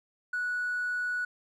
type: tone with hard clipping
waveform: sine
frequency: 1471 Hz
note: F#6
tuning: 11 cents flat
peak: -29 dBFS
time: 0.33-1.25 s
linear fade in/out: 5 ms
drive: 1 dB
effects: none